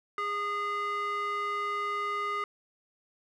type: tone with band-pass filter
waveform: square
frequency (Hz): 410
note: G#4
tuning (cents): -22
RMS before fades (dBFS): -32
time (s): 0.18-2.44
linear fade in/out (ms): 2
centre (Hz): 1500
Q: 7.6
effects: none